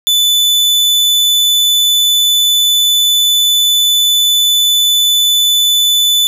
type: tone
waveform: 40% pulse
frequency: 3495 Hz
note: A7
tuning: 12 cents flat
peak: -7 dBFS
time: 0.07-6.27 s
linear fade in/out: 0 ms
effects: none